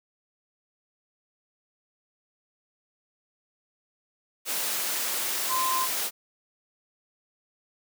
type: tone in noise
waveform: sine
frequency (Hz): 1035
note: C6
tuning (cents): -19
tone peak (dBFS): -25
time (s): 5.48-5.88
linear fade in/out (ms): 50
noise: white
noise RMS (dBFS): -29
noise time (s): 4.45-6.11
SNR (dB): +1
effects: high-pass 300 Hz 12 dB/octave